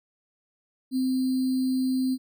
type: tone with sample-and-hold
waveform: sine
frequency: 259.3 Hz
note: C4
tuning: 15 cents flat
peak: -22 dBFS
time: 0.91-2.18 s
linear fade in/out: 50 ms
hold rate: 4410 Hz
effects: none